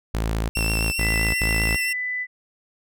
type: tone bursts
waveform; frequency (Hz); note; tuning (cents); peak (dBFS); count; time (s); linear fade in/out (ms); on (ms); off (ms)
sawtooth; 55; A1; 0; -18; 4; 0.14-1.759; 0; 350; 73
type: tone with vibrato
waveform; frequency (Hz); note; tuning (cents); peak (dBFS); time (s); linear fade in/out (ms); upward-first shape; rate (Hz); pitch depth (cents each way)
sawtooth; 2700; E7; +41; -21; 0.55-1.93; 5; triangle; 7.6; 27
type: tone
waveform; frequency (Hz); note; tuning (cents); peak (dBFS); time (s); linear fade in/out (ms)
sine; 1996; B6; +18; -24; 0.98-2.27; 50
effects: none